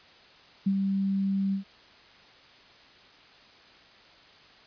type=tone with ADSR envelope; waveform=sine; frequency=195.1 Hz; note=G3; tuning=8 cents flat; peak=-20 dBFS; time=0.66-1.64 s; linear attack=10 ms; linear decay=65 ms; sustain=-4 dB; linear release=110 ms; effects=white hiss -54 dBFS RMS until 4.66 s + resampled to 11025 Hz